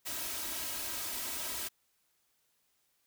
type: noise with comb filter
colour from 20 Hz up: white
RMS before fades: -38 dBFS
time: 0.05-1.69 s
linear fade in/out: 20 ms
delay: 3.1 ms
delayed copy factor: +0.7
effects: white hiss -75 dBFS RMS until 3.06 s